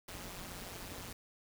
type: noise with amplitude modulation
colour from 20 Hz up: pink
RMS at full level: -43 dBFS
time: 0.08-1.13 s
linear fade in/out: 5 ms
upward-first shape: sine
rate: 183 Hz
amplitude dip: 75%
effects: none